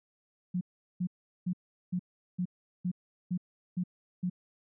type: tone bursts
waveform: sine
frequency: 179.9 Hz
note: F#3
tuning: 48 cents flat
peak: -28 dBFS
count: 9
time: 0.54-4.299 s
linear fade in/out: 10 ms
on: 71 ms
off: 390 ms
effects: none